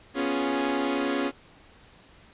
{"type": "chord", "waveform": "sawtooth", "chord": "C# dominant seventh", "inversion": "third", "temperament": "equal", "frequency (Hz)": [246.9, 277.2, 349.2, 415.3], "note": ["B3", "C#4", "E#4", "G#4"], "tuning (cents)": [0, 0, 0, 0], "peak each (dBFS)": [-29, -23, -28, -29], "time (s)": [0.14, 1.32], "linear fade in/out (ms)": 50, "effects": ["pink hiss -54 dBFS RMS until 2.33 s", "resampled to 8000 Hz"]}